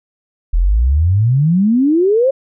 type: exponential sweep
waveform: sine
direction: up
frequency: 38.89 to 554.4 Hz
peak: -9 dBFS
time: 0.53-2.31 s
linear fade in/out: 10 ms
effects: none